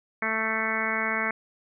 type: harmonic tone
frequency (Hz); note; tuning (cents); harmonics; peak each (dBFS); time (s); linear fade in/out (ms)
220.9; A3; +7; 1 / 2 / 3 / 4 / 5 / 6 / 7 / 8 / 9 / 10; -35 / -37 / -36 / -37 / -35 / -34 / -33 / -33 / -32 / -31; 0.22-1.31; 2
effects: none